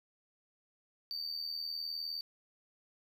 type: tone with amplitude modulation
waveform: triangle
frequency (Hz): 4600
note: D8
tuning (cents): -37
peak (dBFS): -33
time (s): 1.11-2.21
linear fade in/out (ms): 0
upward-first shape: sine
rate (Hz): 79.8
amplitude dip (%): 65
effects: none